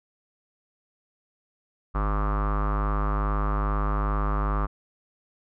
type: tone with low-pass filter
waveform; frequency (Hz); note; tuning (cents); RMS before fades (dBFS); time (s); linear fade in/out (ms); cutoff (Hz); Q
square; 51.2; G#1; -24; -25; 1.94-4.67; 20; 1200; 7.1
effects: none